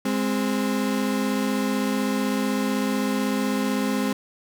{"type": "tone pair together", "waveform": "35% pulse", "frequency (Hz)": [205.7, 261.6], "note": ["G#3", "C4"], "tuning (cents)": [-16, 0], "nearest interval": "major third", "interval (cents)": 416, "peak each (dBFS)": -23, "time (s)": [0.05, 4.13], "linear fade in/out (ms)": 5, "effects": []}